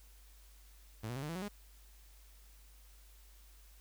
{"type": "tone with pitch steps", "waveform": "sawtooth", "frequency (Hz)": [110, 122.05, 135.43, 150.26, 166.73, 185, 205.3], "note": ["A2", "B2", "C#3", "D3", "E3", "F#3", "G#3"], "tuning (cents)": [0, -20, -40, 40, 20, 0, -20], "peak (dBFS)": -35, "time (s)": [1.03, 1.485], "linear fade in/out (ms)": 10, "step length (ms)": 65, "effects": ["added 50 Hz sine -57 dBFS peak until 3.8 s", "white hiss -65 dBFS RMS until 3.8 s"]}